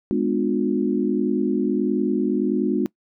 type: chord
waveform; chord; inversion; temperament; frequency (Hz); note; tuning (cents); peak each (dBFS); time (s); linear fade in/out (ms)
sine; G# diminished seventh; none; just; 207.7 / 249.2 / 299 / 358.8; G#3 / B3 / D4 / F4; 0 / +16 / +31 / +47; -24; 0.11-2.86; 0
effects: noise-tail reverb RT60 0.1 s tail -22 dB re dry